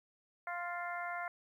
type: harmonic tone with a mistuned harmonic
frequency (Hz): 349.2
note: F4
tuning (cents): 0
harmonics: 2 / 3 / 4 / 5 / 6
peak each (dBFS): -41 / -45 / -43 / -47 / -46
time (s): 0.47-1.28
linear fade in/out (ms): 2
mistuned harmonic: 5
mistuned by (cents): +16
effects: 12-bit